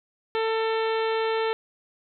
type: harmonic tone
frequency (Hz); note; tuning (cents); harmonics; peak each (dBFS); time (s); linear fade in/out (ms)
446.1; A4; +24; 1 / 2 / 3 / 4 / 5 / 6 / 7 / 8 / 9; -24 / -30 / -34 / -36 / -38 / -40 / -41 / -42 / -43; 0.35-1.53; 0
effects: none